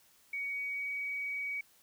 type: tone with pitch glide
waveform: sine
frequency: 2246 to 2262 Hz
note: C#7 to C#7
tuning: +22 to +34 cents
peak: -34 dBFS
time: 0.33-1.61 s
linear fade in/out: 5 ms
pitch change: +12 cents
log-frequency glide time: 0.52-0.93 s
effects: white hiss -65 dBFS RMS until 1.82 s